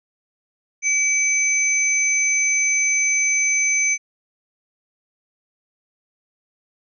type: tone pair together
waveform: sine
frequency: 2300 / 6140 Hz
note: D7 / G8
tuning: -37 / -37 cents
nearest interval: octave + perfect fourth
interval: 1700 cents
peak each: -19 dBFS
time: 0.82-3.98 s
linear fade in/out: 50 ms
effects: none